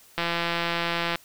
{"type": "click train", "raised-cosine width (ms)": 0.3, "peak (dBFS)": -10, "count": 167, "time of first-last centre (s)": [0.18, 1.156], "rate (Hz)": 170, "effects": ["white hiss -54 dBFS RMS until 1.24 s"]}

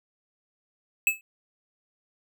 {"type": "tone with exponential decay", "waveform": "square", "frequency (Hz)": 2602, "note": "E7", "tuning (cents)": -23, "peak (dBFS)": -16, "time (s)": [1.07, 1.21], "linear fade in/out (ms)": 1, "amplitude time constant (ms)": 29, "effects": []}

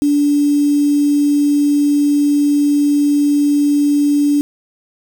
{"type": "tone with quantisation", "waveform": "sine", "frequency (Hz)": 290, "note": "D4", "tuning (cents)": -22, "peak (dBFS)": -10, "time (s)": [0.02, 4.41], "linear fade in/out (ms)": 0, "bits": 5, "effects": []}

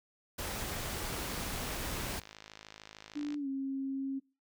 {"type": "noise", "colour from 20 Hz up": "pink", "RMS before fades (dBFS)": -38, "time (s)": [0.38, 2.2], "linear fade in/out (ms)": 10}
{"type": "click train", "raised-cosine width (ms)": 0.2, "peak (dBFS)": -30, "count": 120, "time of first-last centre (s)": [1.11, 3.343], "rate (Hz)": 53.3}
{"type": "tone with pitch glide", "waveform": "sine", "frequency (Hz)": [293, 270.2], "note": ["D4", "C#4"], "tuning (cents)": [-4, -44], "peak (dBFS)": -33, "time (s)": [3.15, 4.2], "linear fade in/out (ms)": 20, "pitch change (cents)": -140, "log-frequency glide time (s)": [3.38, 3.48]}
{"effects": ["noise-tail reverb RT60 0.3 s tail -21 dB re dry"]}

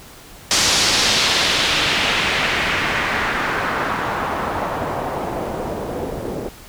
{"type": "noise with low-pass filter sweep", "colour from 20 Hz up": "white", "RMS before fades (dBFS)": -20, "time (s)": [0.51, 6.49], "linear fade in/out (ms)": 0, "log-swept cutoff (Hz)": [5900, 430], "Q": 1.4, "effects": ["pink hiss -41 dBFS RMS until 6.68 s"]}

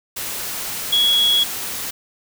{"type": "tone in noise", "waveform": "sine", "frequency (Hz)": 3340, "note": "G#7", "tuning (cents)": 9, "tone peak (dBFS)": -13, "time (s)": [0.92, 1.44], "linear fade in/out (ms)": 10, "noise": "white", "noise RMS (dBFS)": -27, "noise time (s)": [0.16, 1.91], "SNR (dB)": 11, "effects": []}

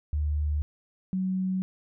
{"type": "tone pair in turn", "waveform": "sine", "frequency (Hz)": [74.6, 187.28], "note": ["D2", "F#3"], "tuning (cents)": [28, 21], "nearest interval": "octave + major third", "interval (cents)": 1593, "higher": "second", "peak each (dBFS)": [-24, -25], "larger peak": "first", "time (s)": [[0.13, 0.62], [1.13, 1.62]], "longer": "neither", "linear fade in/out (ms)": 0, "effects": []}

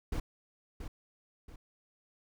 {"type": "noise with echo", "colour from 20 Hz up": "brown", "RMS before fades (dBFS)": -33, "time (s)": [0.12, 0.2], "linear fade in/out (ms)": 5, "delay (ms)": 680, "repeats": 2, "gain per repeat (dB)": -8, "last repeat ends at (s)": 1.56, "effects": []}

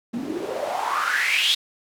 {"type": "noise with band-pass filter sweep", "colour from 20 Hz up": "white", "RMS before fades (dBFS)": -24, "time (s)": [0.13, 1.55], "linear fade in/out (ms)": 10, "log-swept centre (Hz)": [220, 3600], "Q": 6.6, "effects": []}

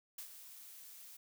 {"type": "noise with ADSR envelope", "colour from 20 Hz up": "blue", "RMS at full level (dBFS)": -45, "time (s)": [0.18, 1.17], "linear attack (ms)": 4, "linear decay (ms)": 86, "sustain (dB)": -9, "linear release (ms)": 9, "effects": []}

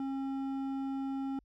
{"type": "tone with hard clipping", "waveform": "sine", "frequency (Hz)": 270.7, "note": "C#4", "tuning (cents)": -41, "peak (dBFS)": -35, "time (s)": [0, 1.39], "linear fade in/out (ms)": 2, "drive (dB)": 8, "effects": ["added 50 Hz sine -65 dBFS peak until 1.44 s"]}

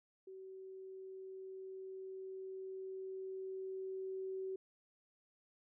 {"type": "tone with level ramp", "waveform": "sine", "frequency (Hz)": 380, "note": "F#4", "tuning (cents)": 46, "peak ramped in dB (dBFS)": [-49, -39], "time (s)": [0.27, 4.56], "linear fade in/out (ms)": 5, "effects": []}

